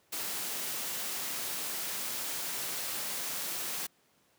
white noise, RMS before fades -36 dBFS, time 0.12-3.87 s, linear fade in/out 10 ms, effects pink hiss -68 dBFS RMS until 4.38 s + high-pass 150 Hz 12 dB/octave

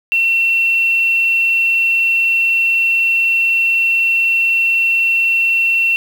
sine tone with quantisation, 2712 Hz, E7, 49 cents sharp, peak -11 dBFS, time 0.12-5.96 s, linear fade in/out 0 ms, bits 6, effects none

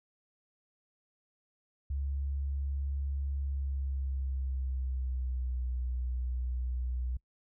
sine tone with pitch glide, 69.3 to 62.1 Hz, C#2 to B1, 0 to +10 cents, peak -31 dBFS, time 1.9-7.17 s, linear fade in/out 5 ms, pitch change -190 cents, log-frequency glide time 3.38-5.68 s, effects noise-tail reverb RT60 0.1 s tail -23 dB re dry

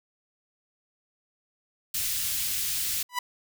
white band-stop noise, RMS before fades -29 dBFS, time 1.94-3.03 s, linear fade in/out 5 ms, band 110 to 2500 Hz, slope 12 dB/octave
sawtooth tone with exponential growth, 987.8 Hz, B5, in tune, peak -19 dBFS, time 3.09-3.19 s, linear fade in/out 5 ms, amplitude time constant 21 ms
effects none

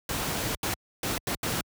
pink noise bursts at uneven times, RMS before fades -29 dBFS, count 5, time 0.09-0.55 / 0.63-0.74 / 1.03-1.18 / 1.27-1.35 / 1.43-1.61 s, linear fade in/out 2 ms, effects high-pass 60 Hz 12 dB/octave

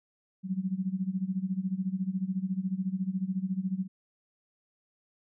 sine tone with tremolo, 188.4 Hz, F#3, 32 cents sharp, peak -25 dBFS, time 0.43-3.88 s, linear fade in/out 50 ms, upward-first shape sine, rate 14 Hz, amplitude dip 85%, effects none

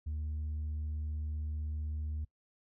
triangle tone with tanh clipping, 76.3 Hz, D#2, 33 cents flat, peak -35 dBFS, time 0.06-2.25 s, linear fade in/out 10 ms, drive 7 dB, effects noise-tail reverb RT60 0.1 s tail -23 dB re dry

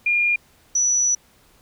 sine tone pair in turn, 2415 / 5916 Hz, D7 / F#8, +48 / -1 cents, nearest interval octave + major third, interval 1551 cents, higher second, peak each -16 dBFS, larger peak neither, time 0.06-0.36 / 0.75-1.15 s, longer second, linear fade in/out 5 ms, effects pink hiss -56 dBFS RMS until 1.61 s

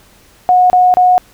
sine tone bursts, 728 Hz, F#5, 28 cents flat, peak -5 dBFS, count 3, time 0.49-1.18 s, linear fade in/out 0 ms, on 210 ms, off 30 ms, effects pink hiss -46 dBFS RMS until 1.33 s

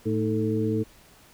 harmonic tone with a mistuned harmonic, 110.3 Hz, A2, 5 cents sharp, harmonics 1 / 2 / 3 / 4, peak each -28 / -28 / -28 / -28 dBFS, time 0.05-0.84 s, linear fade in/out 20 ms, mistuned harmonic 3, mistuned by -79 cents, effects pink hiss -54 dBFS RMS until 1.33 s

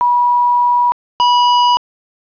sine / square tone pair in turn, 971 / 975.4 Hz, B5 / B5, -30 / -22 cents, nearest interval unison, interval 8 cents, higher second, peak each -9 dBFS, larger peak neither, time 0.01-0.92 / 1.2-1.77 s, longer first, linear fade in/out 0 ms, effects resampled to 11025 Hz + 8-bit

